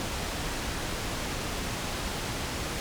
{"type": "low-pass noise", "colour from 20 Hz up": "pink", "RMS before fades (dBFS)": -33, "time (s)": [0, 2.8], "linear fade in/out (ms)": 0, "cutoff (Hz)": 8300, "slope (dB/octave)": 12, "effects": []}